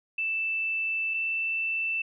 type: tone pair in turn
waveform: sine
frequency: 2648 / 2661 Hz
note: E7 / E7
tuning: +7 / +16 cents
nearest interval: unison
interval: 9 cents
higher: second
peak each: -26 dBFS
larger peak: neither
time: 0.18-1.14 / 1.14-2.02 s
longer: first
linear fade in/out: 5 ms
effects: none